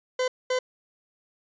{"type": "tone bursts at uneven times", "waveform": "40% pulse", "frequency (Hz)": 509, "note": "C5", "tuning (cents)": -48, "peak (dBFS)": -22, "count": 2, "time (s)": [[0.19, 0.28], [0.5, 0.59]], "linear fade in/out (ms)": 5, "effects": ["resampled to 16000 Hz"]}